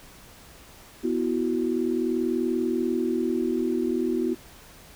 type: chord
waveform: sine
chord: B suspended fourth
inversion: none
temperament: equal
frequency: 246.9 / 329.6 / 370 Hz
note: B3 / E4 / F#4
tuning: 0 / 0 / 0 cents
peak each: -27 dBFS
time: 1.03-4.35 s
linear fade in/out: 20 ms
effects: pink hiss -49 dBFS RMS until 4.95 s